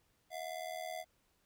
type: ring-modulated tone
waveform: square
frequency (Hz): 684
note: F5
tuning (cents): -36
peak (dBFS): -38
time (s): 0.3-1.05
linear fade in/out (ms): 50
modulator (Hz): 39.6
effects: pink hiss -75 dBFS RMS until 1.45 s